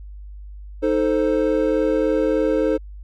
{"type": "chord", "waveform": "triangle", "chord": "A diminished", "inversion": "second", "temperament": "equal", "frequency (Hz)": [311.1, 440, 523.3], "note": ["Eb4", "A4", "C5"], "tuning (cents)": [0, 0, 0], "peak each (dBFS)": [-19, -19, -19], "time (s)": [0.82, 2.78], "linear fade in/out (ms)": 20, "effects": ["added 50 Hz sine -34 dBFS peak until 3.03 s"]}